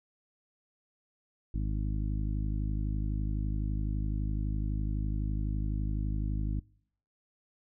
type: harmonic tone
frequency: 51.91 Hz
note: G#1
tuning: in tune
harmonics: 1 / 2 / 3 / 4 / 5 / 6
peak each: -30 / -36 / -40 / -42 / -44 / -46 dBFS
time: 1.54-6.6 s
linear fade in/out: 5 ms
effects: noise-tail reverb RT60 0.7 s tail -26 dB re dry